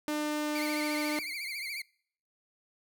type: tone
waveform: sawtooth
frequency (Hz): 300.3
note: D4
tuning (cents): +39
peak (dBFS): -26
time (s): 0.08-1.19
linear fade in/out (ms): 0
type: tone with vibrato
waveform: 30% pulse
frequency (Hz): 2217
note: C#7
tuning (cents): 0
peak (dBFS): -33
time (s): 0.55-1.82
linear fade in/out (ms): 5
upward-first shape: triangle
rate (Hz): 14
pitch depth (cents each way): 140
effects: noise-tail reverb RT60 0.6 s tail -25 dB re dry